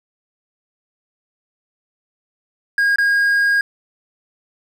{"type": "tone with dropouts", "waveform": "triangle", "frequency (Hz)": 1630, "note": "G#6", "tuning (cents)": -33, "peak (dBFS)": -11, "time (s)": [2.78, 3.61], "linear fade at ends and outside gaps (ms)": 2, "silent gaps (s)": [2.959, 2.984], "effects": []}